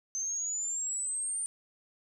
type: exponential sweep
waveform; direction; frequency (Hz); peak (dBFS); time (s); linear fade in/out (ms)
sine; up; 6200 to 9040; -31; 0.15-1.46; 0
effects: 11-bit